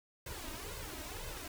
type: noise with flanger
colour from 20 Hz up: pink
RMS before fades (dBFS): -44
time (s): 0.26-1.48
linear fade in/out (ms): 5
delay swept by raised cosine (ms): 1.9 to 3.2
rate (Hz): 2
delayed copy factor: +0.8
effects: none